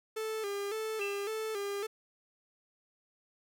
45% pulse tone with vibrato, 420 Hz, G#4, 19 cents sharp, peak -34 dBFS, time 0.16-1.87 s, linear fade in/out 10 ms, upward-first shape square, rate 1.8 Hz, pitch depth 75 cents each way
sine tone with exponential decay, 2674 Hz, E7, 24 cents sharp, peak -33 dBFS, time 1.01-1.45 s, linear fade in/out 5 ms, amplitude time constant 95 ms
effects none

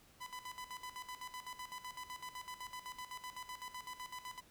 sawtooth tone with tremolo, 1001 Hz, B5, 23 cents sharp, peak -40 dBFS, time 0.2-4.41 s, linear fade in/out 20 ms, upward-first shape square, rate 7.9 Hz, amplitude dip 75%, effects pink hiss -65 dBFS RMS until 4.5 s

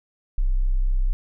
sine tone, 32.13 Hz, C1, 31 cents flat, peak -17 dBFS, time 0.38-1.13 s, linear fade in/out 0 ms, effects none

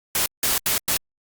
white noise bursts at uneven times, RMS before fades -21 dBFS, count 4, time 0.15-0.26 / 0.43-0.58 / 0.66-0.78 / 0.88-0.97 s, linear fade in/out 2 ms, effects Opus 48 kbps

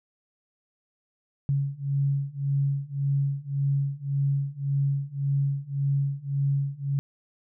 sine beating tone pair, 138.59 / 140.39 Hz, C#3 / C#3, 0 / +22 cents, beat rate 1.8 Hz, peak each -27 / -26 dBFS, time 1.49-6.99 s, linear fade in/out 0 ms, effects none

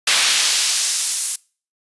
brown noise with high-pass filter sweep, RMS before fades -18 dBFS, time 0.07-1.36 s, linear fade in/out 5 ms, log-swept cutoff 2600 to 9200 Hz, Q 0.89, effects noise-tail reverb RT60 0.4 s tail -24 dB re dry + resampled to 24000 Hz

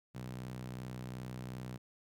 sawtooth tone with high-pass filter, 62.7 Hz, B1, 27 cents sharp, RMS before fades -44 dBFS, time 0.14-1.78 s, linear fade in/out 20 ms, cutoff 140 Hz, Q 2.5, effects none

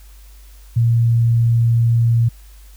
sine tone, 116.54 Hz, A#2, in tune, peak -11 dBFS, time 0.76-2.29 s, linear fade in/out 10 ms, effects added 50 Hz sine -39 dBFS peak until 2.76 s + white hiss -51 dBFS RMS until 2.76 s

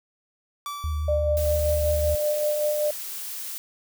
45% pulse tone with exponential decay, 1157 Hz, D6, 26 cents flat, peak -29 dBFS, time 0.66-1.81 s, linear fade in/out 1 ms, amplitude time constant 250 ms
sine tone with vibrato, 75.9 Hz, D#2, 42 cents flat, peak -24 dBFS, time 0.84-2.15 s, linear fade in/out 0 ms, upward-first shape triangle, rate 5.9 Hz, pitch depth 31 cents each way
sine tone with tremolo, 598 Hz, D5, 31 cents sharp, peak -20 dBFS, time 1.08-2.91 s, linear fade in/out 5 ms, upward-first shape sine, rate 5.2 Hz, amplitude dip 35%
blue noise, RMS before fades -34 dBFS, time 1.37-3.58 s, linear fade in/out 0 ms
effects none

